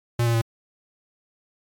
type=tone with pitch steps; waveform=square; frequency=118.7 / 116.6 / 114.5 Hz; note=A#2 / A#2 / A#2; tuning=+32 / +1 / -31 cents; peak=-19 dBFS; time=0.19-0.415 s; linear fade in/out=5 ms; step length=75 ms; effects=MP3 96 kbps